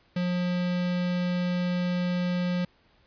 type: tone with notch filter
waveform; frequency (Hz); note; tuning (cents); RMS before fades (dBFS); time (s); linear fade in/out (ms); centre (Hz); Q
square; 178.4; F3; +37; -27; 0.16-2.65; 5; 1000; 1.9
effects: pink hiss -63 dBFS RMS until 3.06 s + resampled to 11025 Hz